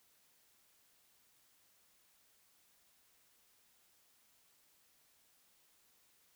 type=silence; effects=white hiss -71 dBFS RMS until 6.35 s

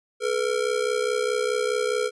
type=ring-modulated tone; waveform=square; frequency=459.5 Hz; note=A#4; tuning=25 cents flat; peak=-20 dBFS; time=0.2-2.11 s; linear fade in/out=50 ms; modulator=32.4 Hz; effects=resampled to 24000 Hz

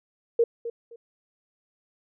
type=tone with echo; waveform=sine; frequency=465.8 Hz; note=A#4; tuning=1 cent flat; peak=-16 dBFS; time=0.39-0.44 s; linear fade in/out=5 ms; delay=260 ms; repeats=2; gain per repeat=-13 dB; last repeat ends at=0.96 s; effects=none

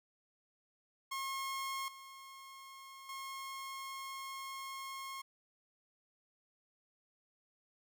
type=tone with level steps; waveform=sawtooth; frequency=1079 Hz; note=C#6; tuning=47 cents flat; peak=-34 / -47 / -39 dBFS; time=1.11-5.22 s; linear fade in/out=10 ms; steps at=1.88 / 3.09 s; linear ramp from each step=2 ms; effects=12-bit

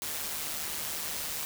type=noise with amplitude modulation; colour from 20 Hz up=white; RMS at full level=-33 dBFS; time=0.02-1.45 s; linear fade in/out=0 ms; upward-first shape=sine; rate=152 Hz; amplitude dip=50%; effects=none

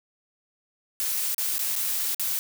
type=noise with dropouts; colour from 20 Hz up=blue; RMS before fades=-27 dBFS; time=1-2.39 s; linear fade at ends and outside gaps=0 ms; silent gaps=1.346-1.381 / 1.582-1.592 / 1.755-1.762 / 2.146-2.196 s; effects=none

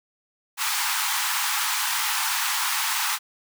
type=high-pass noise; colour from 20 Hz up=pink; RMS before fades=-25 dBFS; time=0.57-3.19 s; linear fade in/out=50 ms; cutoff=810 Hz; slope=96 dB/octave; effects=none

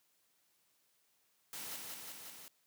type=noise with echo; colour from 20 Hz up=white; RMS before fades=-45 dBFS; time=1.53-1.76 s; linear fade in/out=0 ms; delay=180 ms; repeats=4; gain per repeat=-2 dB; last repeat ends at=2.48 s; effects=white hiss -75 dBFS RMS until 2.66 s + high-pass 100 Hz 12 dB/octave

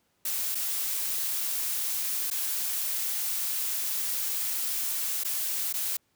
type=noise with dropouts; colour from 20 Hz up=blue; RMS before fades=-30 dBFS; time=0.25-5.97 s; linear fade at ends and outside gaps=5 ms; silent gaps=0.548-0.552 / 2.302-2.311 / 5.237-5.247 / 5.727-5.738 s; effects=pink hiss -71 dBFS RMS until 6.15 s + high-pass 80 Hz 12 dB/octave

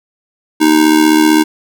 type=tone with amplitude modulation; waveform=square; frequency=311.1 Hz; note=D#4; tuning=in tune; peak=-4 dBFS; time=0.6-1.44 s; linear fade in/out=20 ms; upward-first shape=sine; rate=75.6 Hz; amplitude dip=70%; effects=none

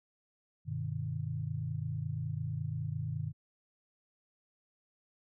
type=chord; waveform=sine; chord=G augmented; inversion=none; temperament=equal with one note detuned; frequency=98 / 123.47 / 152.45 Hz; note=G2 / B2 / D#3; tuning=0 / 0 / -35 cents; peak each=-39 / -38 / -37 dBFS; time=0.65-3.33 s; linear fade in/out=50 ms; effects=none

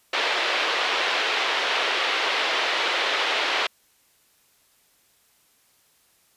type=band-pass noise; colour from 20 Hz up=white; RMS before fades=-24 dBFS; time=0.13-3.67 s; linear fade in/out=5 ms; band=390 to 3600 Hz; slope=24 dB/octave; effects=white hiss -62 dBFS RMS until 6.36 s + resampled to 32000 Hz

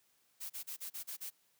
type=noise bursts; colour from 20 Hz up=blue; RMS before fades=-43 dBFS; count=7; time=0.4-1.304 s; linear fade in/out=20 ms; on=100 ms; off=34 ms; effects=white hiss -73 dBFS RMS until 1.59 s + high-pass 80 Hz 12 dB/octave

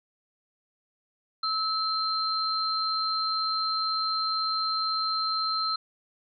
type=tone pair together; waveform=sine; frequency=1300 / 4142 Hz; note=E6 / C8; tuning=-24 / -18 cents; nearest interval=octave + minor sixth; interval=2006 cents; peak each=-28 dBFS; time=1.43-5.76 s; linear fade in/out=5 ms; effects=none

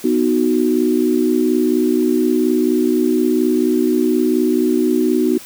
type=chord; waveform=sine; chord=B major; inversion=none; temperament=equal; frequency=246.9 / 311.1 / 370 Hz; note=B3 / D#4 / F#4; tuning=0 / 0 / 0 cents; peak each=-17 dBFS; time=0.04-5.38 s; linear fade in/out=5 ms; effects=white hiss -37 dBFS RMS until 5.45 s

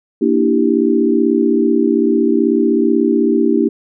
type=chord; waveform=sine; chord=E half-diminished seventh; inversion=second; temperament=equal; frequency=233.1 / 293.7 / 329.6 / 392 Hz; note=Bb3 / D4 / E4 / G4; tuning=0 / 0 / 0 / 0 cents; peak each=-16 dBFS; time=0.21-3.69 s; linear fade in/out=10 ms; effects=none

